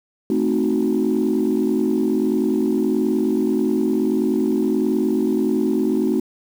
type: chord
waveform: sine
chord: A diminished seventh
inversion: none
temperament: equal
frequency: 220 / 261.6 / 311.1 / 370 Hz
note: A3 / C4 / Eb4 / Gb4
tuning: 0 / 0 / 0 / 0 cents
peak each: -21 dBFS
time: 0.3-6.2 s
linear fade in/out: 2 ms
effects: tanh soft clip ceiling -10 dBFS + 7-bit